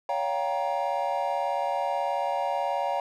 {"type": "chord", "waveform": "triangle", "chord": "G half-diminished seventh", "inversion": "second", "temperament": "just", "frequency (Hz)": [564.5, 705.6, 784, 940.8], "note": ["Db5", "F5", "G5", "Bb5"], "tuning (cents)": [31, 18, 0, 16], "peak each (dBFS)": -29, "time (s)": [0.09, 3], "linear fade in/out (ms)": 2, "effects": []}